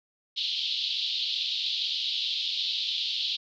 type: band-pass noise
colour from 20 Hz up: white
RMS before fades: -30 dBFS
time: 0.36-3.37 s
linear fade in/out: 20 ms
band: 3100 to 4200 Hz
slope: 48 dB/octave
effects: none